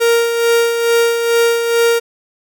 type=tone with tremolo; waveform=45% pulse; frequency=466.2 Hz; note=A#4; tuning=in tune; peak=-9 dBFS; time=0-2 s; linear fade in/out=20 ms; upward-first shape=sine; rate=2.3 Hz; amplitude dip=50%; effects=none